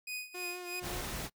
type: tone with tremolo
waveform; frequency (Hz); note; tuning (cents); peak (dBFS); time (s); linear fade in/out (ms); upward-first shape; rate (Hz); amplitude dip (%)
sawtooth; 2489; D#7; 0; -33; 0.07-0.8; 5; sine; 3.2; 85
type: tone with vibrato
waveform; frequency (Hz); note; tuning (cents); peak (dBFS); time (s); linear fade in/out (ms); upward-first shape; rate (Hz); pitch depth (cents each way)
sawtooth; 356.8; F4; +37; -38; 0.34-1.02; 10; sine; 5.1; 22
type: noise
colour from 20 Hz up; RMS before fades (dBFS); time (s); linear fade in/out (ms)
pink; -39; 0.81-1.3; 50
effects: noise-tail reverb RT60 0.1 s tail -25 dB re dry